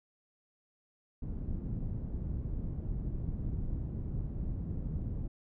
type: low-pass noise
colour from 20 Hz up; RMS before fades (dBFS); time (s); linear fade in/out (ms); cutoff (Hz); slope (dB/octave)
pink; -36; 1.22-5.28; 5; 180; 12
effects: none